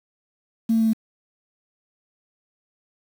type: tone with pitch steps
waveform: sine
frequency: 226.4 / 224.7 / 223 / 221.4 Hz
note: A3 / A3 / A3 / A3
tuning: +50 / +37 / +23 / +11 cents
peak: -15 dBFS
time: 0.69-0.934 s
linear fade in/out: 10 ms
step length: 61 ms
effects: tanh soft clip ceiling -12 dBFS + 7-bit